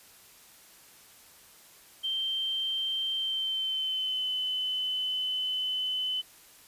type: tone with pitch glide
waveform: sine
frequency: 3136 to 3027 Hz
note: G7 to F#7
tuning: 0 to +39 cents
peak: -28 dBFS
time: 2.03-6.22 s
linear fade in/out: 20 ms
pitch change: -61 cents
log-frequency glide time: 3.14-4.31 s
effects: white hiss -55 dBFS RMS until 6.67 s + resampled to 32000 Hz